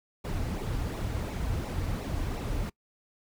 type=noise with flanger; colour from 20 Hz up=brown; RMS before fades=-32 dBFS; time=0.24-2.7 s; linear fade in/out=10 ms; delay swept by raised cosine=0.62 to 5.62 ms; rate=2.8 Hz; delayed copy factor=-0.6; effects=noise-tail reverb RT60 0.1 s tail -24 dB re dry